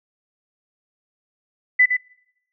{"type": "tone with echo", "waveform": "sine", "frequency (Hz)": 1998, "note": "B6", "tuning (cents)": 20, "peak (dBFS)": -10, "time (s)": [1.79, 1.86], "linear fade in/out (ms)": 10, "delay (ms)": 110, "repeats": 1, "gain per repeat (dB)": -6, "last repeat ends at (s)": 1.97, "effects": ["noise-tail reverb RT60 0.8 s tail -25 dB re dry"]}